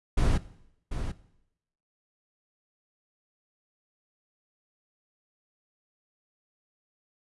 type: noise with echo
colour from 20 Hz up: brown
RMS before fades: -22 dBFS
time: 0.17-0.38 s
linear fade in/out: 10 ms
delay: 740 ms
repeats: 1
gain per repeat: -9 dB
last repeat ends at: 1.12 s
effects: noise-tail reverb RT60 0.8 s tail -18 dB re dry + resampled to 24000 Hz